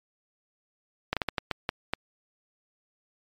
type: slowing click train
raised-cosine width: 0.3 ms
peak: -10 dBFS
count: 8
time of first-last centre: 1.13-1.936 s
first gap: 37 ms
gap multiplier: 1.37
effects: MP3 96 kbps